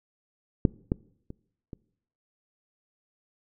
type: clicks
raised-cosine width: 3 ms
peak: -6 / -11 / -26 / -26 dBFS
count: 4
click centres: 0.652 / 0.919 / 1.304 / 1.732 s
effects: noise-tail reverb RT60 0.7 s tail -23 dB re dry